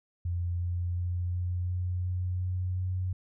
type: tone with pitch steps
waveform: sine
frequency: 87.31 / 87.97 / 88.63 / 89.3 / 89.97 / 90.65 / 91.33 / 92.02 Hz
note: F2 / F2 / F2 / F2 / F#2 / F#2 / F#2 / F#2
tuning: 0 / +13 / +26 / +39 / -48 / -35 / -22 / -9 cents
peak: -28 dBFS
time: 0.25-3.13 s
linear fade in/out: 5 ms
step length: 360 ms
effects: none